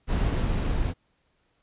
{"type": "noise with level ramp", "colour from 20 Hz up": "brown", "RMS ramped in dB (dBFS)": [-23, -27], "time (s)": [0.07, 0.94], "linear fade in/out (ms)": 50, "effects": ["pink hiss -70 dBFS RMS until 1.62 s", "resampled to 8000 Hz"]}